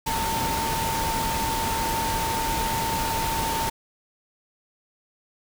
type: tone in noise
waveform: sine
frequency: 900 Hz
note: A5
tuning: 39 cents sharp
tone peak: -26 dBFS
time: 0.06-3.7 s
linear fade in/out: 10 ms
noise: pink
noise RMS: -28 dBFS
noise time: 0.06-3.7 s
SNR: -1 dB
effects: none